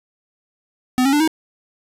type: tone with pitch steps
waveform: square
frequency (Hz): 253.4 / 273.2 / 294.5 / 317.4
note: B3 / C#4 / D4 / D#4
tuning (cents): +45 / -25 / +5 / +35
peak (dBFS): -14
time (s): 0.98-1.276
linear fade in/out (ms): 0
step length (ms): 74
effects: resampled to 32000 Hz + 7-bit